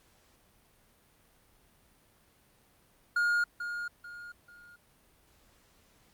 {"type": "tone with echo", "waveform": "triangle", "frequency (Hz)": 1424, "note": "F6", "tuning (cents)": 33, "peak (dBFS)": -23, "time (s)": [3.16, 3.44], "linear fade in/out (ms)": 5, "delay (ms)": 440, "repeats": 3, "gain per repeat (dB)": -9, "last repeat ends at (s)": 4.76, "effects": ["pink hiss -65 dBFS RMS until 6.13 s", "Opus 48 kbps"]}